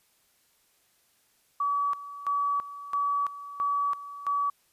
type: tone with tremolo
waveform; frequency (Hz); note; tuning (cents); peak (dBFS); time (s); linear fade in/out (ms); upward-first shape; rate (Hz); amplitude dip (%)
sine; 1142; D6; -49; -24; 1.6-4.5; 5; square; 1.5; 80
effects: white hiss -67 dBFS RMS until 4.72 s + resampled to 32000 Hz